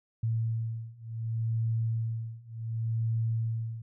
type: beating tone pair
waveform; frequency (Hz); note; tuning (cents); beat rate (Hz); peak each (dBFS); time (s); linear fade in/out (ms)
sine; 113 / 113.68; A2 / A#2; +47 / -43; 0.68; -32 / -31; 0.23-3.82; 5
effects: none